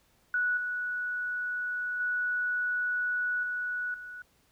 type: tone with level steps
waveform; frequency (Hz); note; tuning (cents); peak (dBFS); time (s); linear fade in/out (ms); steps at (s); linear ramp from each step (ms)
sine; 1472; F#6; -9; -25 / -30 / -27 / -30 / -40; 0.34-4.22; 2; 0.57 / 2 / 3.43 / 3.94; 2
effects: pink hiss -67 dBFS RMS until 4.51 s